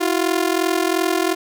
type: ring-modulated tone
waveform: sawtooth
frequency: 349.3 Hz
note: F4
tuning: in tune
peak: -10 dBFS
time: 0-1.35 s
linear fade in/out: 20 ms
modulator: 21.4 Hz
effects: none